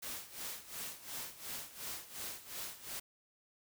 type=noise with tremolo; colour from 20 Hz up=white; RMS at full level=-42 dBFS; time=0.02-3 s; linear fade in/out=10 ms; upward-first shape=sine; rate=2.8 Hz; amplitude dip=80%; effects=none